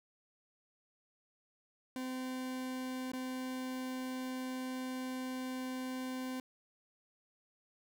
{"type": "tone with dropouts", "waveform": "40% pulse", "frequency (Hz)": 257.2, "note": "C4", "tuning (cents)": -30, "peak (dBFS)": -37, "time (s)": [1.96, 6.4], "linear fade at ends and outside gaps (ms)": 1, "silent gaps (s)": [3.118, 3.134], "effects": []}